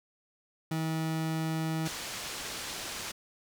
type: tone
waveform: 30% pulse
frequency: 160 Hz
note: D#3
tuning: 49 cents sharp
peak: -27 dBFS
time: 0.71-1.88 s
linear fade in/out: 5 ms
type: low-pass noise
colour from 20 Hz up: white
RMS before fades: -39 dBFS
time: 1.85-3.12 s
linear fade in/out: 10 ms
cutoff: 6600 Hz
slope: 12 dB/octave
effects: none